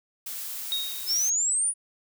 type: noise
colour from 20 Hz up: blue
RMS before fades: -35 dBFS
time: 0.26-1.3 s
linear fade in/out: 5 ms
type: tone with exponential decay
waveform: sine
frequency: 3758 Hz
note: A#7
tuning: 13 cents sharp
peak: -23 dBFS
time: 0.72-1.32 s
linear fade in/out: 0 ms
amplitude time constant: 130 ms
type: exponential sweep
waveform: sine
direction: up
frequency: 5150 to 9820 Hz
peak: -22 dBFS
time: 1.06-1.74 s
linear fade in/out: 50 ms
effects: none